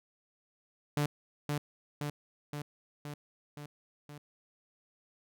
sawtooth tone with echo, 146.83 Hz, D3, in tune, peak -24 dBFS, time 0.97-1.06 s, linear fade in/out 2 ms, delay 520 ms, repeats 6, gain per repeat -3 dB, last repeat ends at 4.18 s, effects none

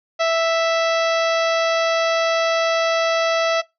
harmonic tone, 659.3 Hz, E5, in tune, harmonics 1 / 2 / 3 / 4 / 5 / 6 / 7 / 8 / 9, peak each -17 / -23 / -27 / -29 / -31 / -33 / -34 / -35 / -36 dBFS, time 0.19-3.62 s, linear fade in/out 20 ms, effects noise-tail reverb RT60 0.2 s tail -22 dB re dry

